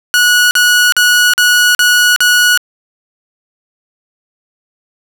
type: tone bursts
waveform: sawtooth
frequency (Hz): 1463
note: F#6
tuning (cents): -20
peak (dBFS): -3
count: 6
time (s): 0.14-2.575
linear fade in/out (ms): 0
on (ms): 370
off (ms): 43
effects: none